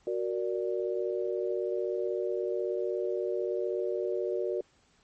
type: chord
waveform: sine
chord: Gb augmented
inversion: none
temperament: equal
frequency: 370 / 466.2 / 587.3 Hz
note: Gb4 / Bb4 / D5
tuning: 0 / 0 / 0 cents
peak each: -31 / -33 / -35 dBFS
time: 0.07-4.61 s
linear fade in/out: 2 ms
effects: pink hiss -66 dBFS RMS until 5.03 s + MP3 32 kbps